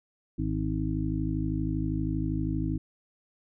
harmonic tone, 52.6 Hz, G#1, 23 cents sharp, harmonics 1 / 2 / 3 / 5 / 6, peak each -33 / -33 / -33 / -33 / -33 dBFS, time 0.38-2.78 s, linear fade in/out 10 ms, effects none

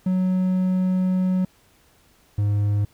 triangle tone pair in turn, 185 / 102.9 Hz, F#3 / G#2, 0 / -16 cents, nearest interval minor seventh, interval 1016 cents, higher first, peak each -16 dBFS, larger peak neither, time 0.06-1.45 / 2.38-2.85 s, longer first, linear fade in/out 5 ms, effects pink hiss -58 dBFS RMS until 2.93 s

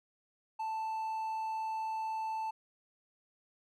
triangle tone, 882 Hz, A5, 4 cents sharp, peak -32 dBFS, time 0.59-2.51 s, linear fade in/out 10 ms, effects none

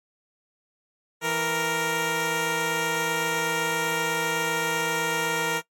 10% pulse tone pair together, 164.69 / 466.2 Hz, E3 / A#4, -1 / 0 cents, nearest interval octave + tritone, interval 1801 cents, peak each -23 / -16 dBFS, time 1.21-5.62 s, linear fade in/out 50 ms, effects noise-tail reverb RT60 0.1 s tail -19 dB re dry + MP3 64 kbps

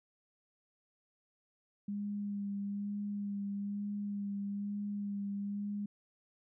sine tone with vibrato, 202.6 Hz, G#3, 43 cents flat, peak -35 dBFS, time 1.88-5.86 s, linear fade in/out 5 ms, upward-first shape sine, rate 1.1 Hz, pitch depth 19 cents each way, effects none

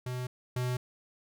square tone pair in turn, 125.6 / 125.11 Hz, B2 / B2, +30 / +23 cents, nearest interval unison, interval 7 cents, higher first, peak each -34 / -30 dBFS, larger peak second, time 0.06-0.27 / 0.56-0.77 s, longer neither, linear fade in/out 5 ms, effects none

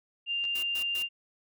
sine tone, 2794 Hz, F7, in tune, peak -28 dBFS, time 0.26-1.09 s, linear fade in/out 50 ms
clicks, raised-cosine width 0.2 ms, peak -31 dBFS, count 2, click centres 0.44 / 0.452 s
white noise bursts, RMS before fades -42 dBFS, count 3, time 0.55-1.027 s, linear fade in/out 5 ms, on 79 ms, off 120 ms
effects none

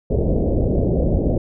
pink low-pass noise, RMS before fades -18 dBFS, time 0.1-1.38 s, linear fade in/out 5 ms, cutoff 620 Hz, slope 48 dB/octave, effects none

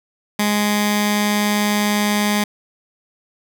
15% pulse tone with notch filter, 207.7 Hz, G#3, in tune, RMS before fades -18 dBFS, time 0.39-2.44 s, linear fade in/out 5 ms, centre 490 Hz, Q 0.68, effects none

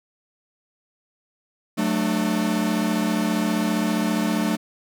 45% pulse chord, D major, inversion first, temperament equal with one note detuned, 185 / 220 / 299.1 Hz, F#3 / A3 / D4, 0 / 0 / +32 cents, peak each -26 / -23 / -26 dBFS, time 1.77-4.57 s, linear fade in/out 20 ms, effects none

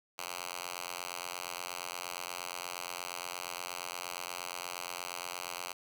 5% pulse tone with high-pass filter, 88.5 Hz, F2, 23 cents sharp, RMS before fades -41 dBFS, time 0.18-5.73 s, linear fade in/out 10 ms, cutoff 1100 Hz, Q 0.51, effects none

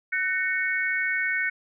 sine tone cluster, 1505 / 1833 / 2213 Hz, F#6 / A#6 / C#7, +29 / -30 / -3 cents, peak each -27 / -29 / -27 dBFS, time 0.12-1.5 s, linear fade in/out 10 ms, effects none

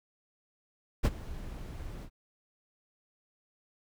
brown noise with ADSR envelope, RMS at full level -21 dBFS, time 1.03-2.1 s, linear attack 23 ms, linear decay 39 ms, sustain -20 dB, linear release 72 ms, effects none

